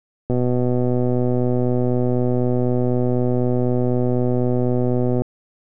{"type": "click train", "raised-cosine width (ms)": 2, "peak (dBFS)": -8, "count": 611, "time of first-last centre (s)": [0.3, 5.219], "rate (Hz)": 124, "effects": []}